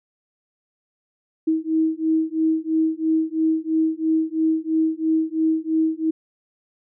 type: beating tone pair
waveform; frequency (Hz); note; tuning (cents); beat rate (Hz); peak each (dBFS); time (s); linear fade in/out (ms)
sine; 317.7 / 320.7; D#4 / E4; +36 / -48; 3; -21; 1.47-6.11; 10
effects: none